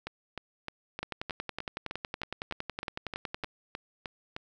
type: two click trains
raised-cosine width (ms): 0.3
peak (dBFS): -18 / -20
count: 27 / 15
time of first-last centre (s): 1.03-3.437 / 0.07-4.364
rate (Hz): 10.8 / 3.26
effects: none